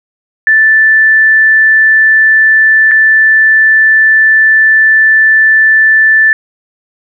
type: tone with dropouts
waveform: sine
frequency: 1760 Hz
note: A6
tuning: in tune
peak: -3 dBFS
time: 0.47-6.33 s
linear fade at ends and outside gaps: 1 ms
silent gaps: 2.912-2.916 s
effects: none